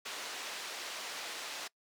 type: low-pass noise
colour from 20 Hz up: white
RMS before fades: -42 dBFS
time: 0.05-1.68 s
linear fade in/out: 10 ms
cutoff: 4900 Hz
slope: 12 dB/octave
effects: noise-tail reverb RT60 0.1 s tail -23 dB re dry + high-pass 400 Hz 12 dB/octave